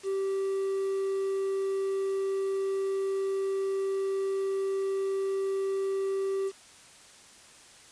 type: tone with quantisation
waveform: triangle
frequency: 388.7 Hz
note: G4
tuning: 15 cents flat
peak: -25 dBFS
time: 0.03-6.52 s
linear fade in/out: 50 ms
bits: 8
effects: white hiss -53 dBFS RMS until 7.91 s + resampled to 22050 Hz